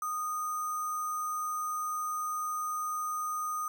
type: tone with sample-and-hold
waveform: sine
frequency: 1234 Hz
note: D#6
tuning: 15 cents flat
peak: -31 dBFS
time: 0.02-3.68 s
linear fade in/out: 2 ms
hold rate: 7350 Hz
effects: none